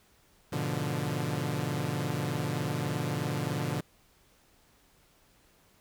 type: chord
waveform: sawtooth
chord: G# diminished seventh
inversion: none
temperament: equal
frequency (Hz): 103.83 / 123.47 / 146.83 / 174.61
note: G#2 / B2 / D3 / F3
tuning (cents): 0 / 0 / 0 / 0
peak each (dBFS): -35 / -31 / -29 / -33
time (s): 0.52-3.81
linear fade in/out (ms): 10
effects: pink hiss -64 dBFS RMS until 5.8 s